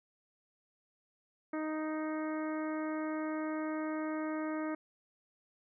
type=harmonic tone; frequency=310.9 Hz; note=D#4; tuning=1 cent flat; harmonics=1 / 2 / 3 / 4 / 5 / 6 / 7; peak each=-35 / -41 / -47 / -45 / -49 / -51 / -52 dBFS; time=1.53-4.75 s; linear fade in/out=5 ms; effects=none